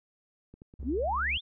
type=clicks; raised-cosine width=3 ms; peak=-36 / -35 / -38 / -31 dBFS; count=4; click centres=0.54 / 0.619 / 0.739 / 0.83 s
type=tone; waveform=triangle; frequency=69.3 Hz; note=C#2; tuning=in tune; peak=-33 dBFS; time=0.79-1.38 s; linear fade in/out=10 ms
type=exponential sweep; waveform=sine; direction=up; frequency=219.1 to 3716 Hz; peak=-27 dBFS; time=0.84-1.41 s; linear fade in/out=50 ms
effects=none